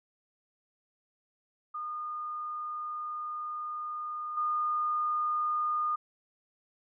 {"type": "tone with level steps", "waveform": "sine", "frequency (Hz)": 1221, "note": "D#6", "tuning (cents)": -33, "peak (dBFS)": [-34, -27], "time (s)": [1.74, 5.96], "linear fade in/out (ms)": 10, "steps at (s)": 4.37, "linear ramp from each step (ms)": 5, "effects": []}